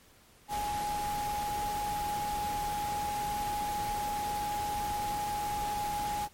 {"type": "tone in noise", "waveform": "sine", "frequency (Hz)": 830.6, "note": "G#5", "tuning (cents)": 0, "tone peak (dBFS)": -31, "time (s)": [0.48, 6.29], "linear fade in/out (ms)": 50, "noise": "pink", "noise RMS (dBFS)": -40, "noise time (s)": [0.48, 6.29], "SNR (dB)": 6, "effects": ["pink hiss -60 dBFS RMS until 6.33 s", "MP3 64 kbps"]}